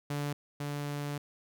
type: tone pair in turn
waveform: sawtooth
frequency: 144.9 / 144.9 Hz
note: D3 / D3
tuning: -23 / -23 cents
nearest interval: unison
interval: 0 cents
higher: neither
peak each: -28 / -30 dBFS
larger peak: first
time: 0.1-0.33 / 0.6-1.18 s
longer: second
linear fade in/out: 5 ms
effects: none